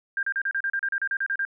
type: tone bursts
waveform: sine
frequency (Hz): 1594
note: G6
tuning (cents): +28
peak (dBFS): -23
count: 14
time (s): 0.17-1.451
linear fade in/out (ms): 2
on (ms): 59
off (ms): 35
effects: none